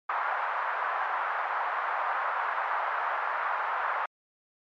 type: band-pass noise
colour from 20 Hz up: white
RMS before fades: -30 dBFS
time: 0.09-4.06 s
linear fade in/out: 5 ms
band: 760 to 1400 Hz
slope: 24 dB/octave
effects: MP3 96 kbps